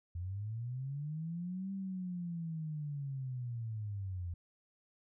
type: linear two-way sweep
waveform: sine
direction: up then down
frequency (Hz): 84.3 to 196 to 84.3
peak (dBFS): -37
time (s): 0.15-4.34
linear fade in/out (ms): 5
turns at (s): 1.72
effects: none